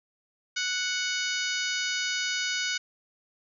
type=harmonic tone with a mistuned harmonic; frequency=740 Hz; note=F#5; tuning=in tune; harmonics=2 / 3 / 4 / 5 / 6 / 7 / 8 / 9; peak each=-32 / -34 / -35 / -36 / -37 / -37 / -38 / -39 dBFS; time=0.56-2.78 s; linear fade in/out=10 ms; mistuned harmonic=7; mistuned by=-72 cents; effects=none